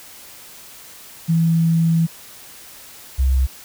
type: tone pair in turn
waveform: sine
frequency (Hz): 164.81 / 65.4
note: E3 / C2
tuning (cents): 0 / 0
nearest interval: octave + major third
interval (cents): 1600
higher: first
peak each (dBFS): -13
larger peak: neither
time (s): 1.28-2.07 / 3.18-3.47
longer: first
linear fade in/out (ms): 20
effects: white hiss -41 dBFS RMS until 3.64 s